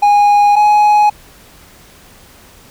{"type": "tone pair in turn", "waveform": "triangle", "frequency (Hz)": [822, 836.9], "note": ["G#5", "G#5"], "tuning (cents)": [-18, 13], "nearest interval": "unison", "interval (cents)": 31, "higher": "second", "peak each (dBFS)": -4, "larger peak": "neither", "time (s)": [[0.02, 0.56], [0.56, 1.1]], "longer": "neither", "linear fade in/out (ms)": 10, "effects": ["pink hiss -42 dBFS RMS until 2.7 s"]}